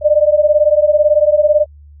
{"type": "beating tone pair", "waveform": "sine", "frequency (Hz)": [591, 609], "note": ["D5", "D#5"], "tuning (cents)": [11, -37], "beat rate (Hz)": 18, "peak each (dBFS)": -11, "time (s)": [0.01, 1.66], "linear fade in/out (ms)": 50, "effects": ["added 73 Hz sine -37 dBFS peak until 2 s"]}